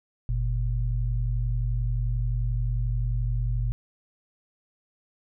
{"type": "tone pair together", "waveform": "sine", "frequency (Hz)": [47.22, 118.6], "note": ["F#1", "A#2"], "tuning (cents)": [36, 30], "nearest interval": "octave + major third", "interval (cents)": 1594, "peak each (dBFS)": [-25, -27], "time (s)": [0.29, 3.72], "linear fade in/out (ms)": 0, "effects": []}